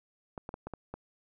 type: clicks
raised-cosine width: 1 ms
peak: -25 dBFS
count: 6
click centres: 0.378 / 0.491 / 0.541 / 0.67 / 0.737 / 0.94 s
effects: none